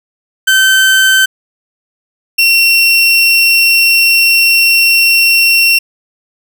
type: tone pair in turn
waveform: 30% pulse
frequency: 1542 / 2725 Hz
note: G6 / F7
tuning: -29 / -43 cents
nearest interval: minor seventh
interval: 986 cents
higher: second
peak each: -3 dBFS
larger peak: neither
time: 0.47-1.26 / 2.38-5.79 s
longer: second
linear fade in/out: 10 ms
effects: none

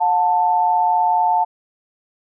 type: tone pair together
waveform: sine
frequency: 721 / 885.1 Hz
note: F#5 / A5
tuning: -45 / +10 cents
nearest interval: major third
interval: 355 cents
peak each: -18 / -15 dBFS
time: 0-1.45 s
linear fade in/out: 20 ms
effects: none

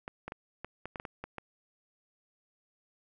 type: clicks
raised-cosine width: 0.5 ms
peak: -24 dBFS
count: 10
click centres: 0.079 / 0.28 / 0.321 / 0.646 / 0.856 / 0.958 / 0.999 / 1.052 / 1.24 / 1.383 s
effects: none

